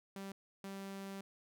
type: tone bursts at uneven times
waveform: sawtooth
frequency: 195.5 Hz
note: G3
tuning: 4 cents flat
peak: -40 dBFS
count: 2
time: 0.16-0.32 / 0.64-1.21 s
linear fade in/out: 2 ms
effects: none